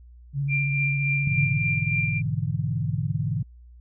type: tone with vibrato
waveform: sine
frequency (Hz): 140.3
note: C#3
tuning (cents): +21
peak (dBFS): -23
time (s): 0.33-1.59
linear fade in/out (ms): 50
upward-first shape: square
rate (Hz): 15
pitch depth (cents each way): 31
type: tone with tremolo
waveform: sine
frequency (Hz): 2376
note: D7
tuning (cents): +20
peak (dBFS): -22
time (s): 0.48-2.22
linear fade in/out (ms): 50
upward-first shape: triangle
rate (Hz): 3.5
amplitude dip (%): 55
type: chord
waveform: sine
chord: E dominant seventh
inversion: first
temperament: equal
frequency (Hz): 103.83 / 123.47 / 146.83 / 164.81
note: G#2 / B2 / D3 / E3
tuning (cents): 0 / 0 / 0 / 0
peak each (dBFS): -29 / -29 / -28 / -30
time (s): 1.27-3.43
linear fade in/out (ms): 5
effects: added 60 Hz sine -45 dBFS peak until 3.8 s